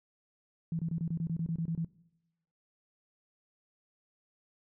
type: tone bursts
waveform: sine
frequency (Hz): 164.81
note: E3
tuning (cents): 0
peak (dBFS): -30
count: 12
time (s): 0.72-1.847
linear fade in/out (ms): 2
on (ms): 71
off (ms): 25
effects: noise-tail reverb RT60 0.9 s tail -22 dB re dry